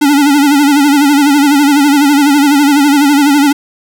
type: tone with vibrato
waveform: square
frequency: 286.2 Hz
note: D4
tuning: 45 cents flat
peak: -6 dBFS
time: 0.01-3.53 s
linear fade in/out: 10 ms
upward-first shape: sine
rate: 12 Hz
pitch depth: 77 cents each way
effects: none